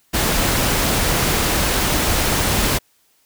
pink noise, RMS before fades -18 dBFS, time 0.13-2.79 s, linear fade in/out 20 ms, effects white hiss -60 dBFS RMS until 3.25 s

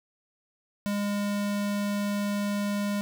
square tone, 203.9 Hz, G#3, 32 cents flat, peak -27 dBFS, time 0.86-3.01 s, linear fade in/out 0 ms, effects none

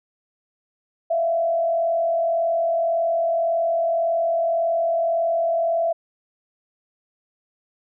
sine tone with frequency modulation, 670 Hz, E5, 28 cents sharp, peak -18 dBFS, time 1.1-5.93 s, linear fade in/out 10 ms, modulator 41.8 Hz, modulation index 0.51, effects none

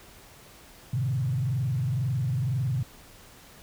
sine tone with frequency modulation, 127.9 Hz, C3, 39 cents flat, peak -24 dBFS, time 0.93-2.83 s, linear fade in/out 5 ms, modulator 22 Hz, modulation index 0.99, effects pink hiss -51 dBFS RMS until 3.62 s

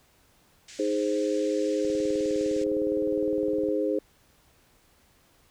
white band-pass noise, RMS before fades -47 dBFS, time 0.68-2.64 s, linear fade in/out 5 ms, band 1600 to 7900 Hz, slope 48 dB/octave
sine chord, Ab major, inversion second, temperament equal, 311.1 / 415.3 / 523.3 Hz, Eb4 / Ab4 / C5, 0 / 0 / 0 cents, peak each -28 dBFS, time 0.79-3.99 s, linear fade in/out 5 ms
click train, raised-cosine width 2 ms, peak -29 dBFS, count 37, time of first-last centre 1.85-3.687 s, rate 19.6 Hz
effects pink hiss -62 dBFS RMS until 5.5 s

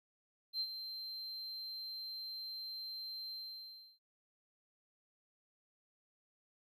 triangle tone with ADSR envelope, 4130 Hz, C8, 23 cents flat, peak -30 dBFS, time 0.53-3.99 s, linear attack 74 ms, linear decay 56 ms, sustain -11 dB, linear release 670 ms, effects tanh soft clip ceiling -32 dBFS

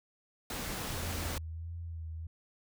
pink noise, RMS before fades -38 dBFS, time 0.5-1.38 s, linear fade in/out 2 ms
sine tone with vibrato, 82.5 Hz, E2, 2 cents sharp, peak -38 dBFS, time 0.94-2.27 s, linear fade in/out 5 ms, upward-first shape sine, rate 1.5 Hz, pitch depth 45 cents each way
effects none

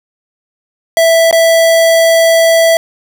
square tone with dropouts, 659.3 Hz, E5, in tune, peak -6 dBFS, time 0.97-2.77 s, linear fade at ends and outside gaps 1 ms, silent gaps 1.311-1.327 s, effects none

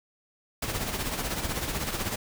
pink noise with tremolo, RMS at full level -29 dBFS, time 0.62-2.16 s, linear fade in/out 5 ms, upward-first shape sine, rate 16 Hz, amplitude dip 55%, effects none

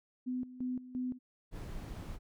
sine tone with tremolo, 252.3 Hz, B3, 37 cents sharp, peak -33 dBFS, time 0.26-1.19 s, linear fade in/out 20 ms, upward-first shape square, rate 2.9 Hz, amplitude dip 80%
brown noise, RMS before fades -42 dBFS, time 1.51-2.19 s, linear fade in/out 50 ms
effects none

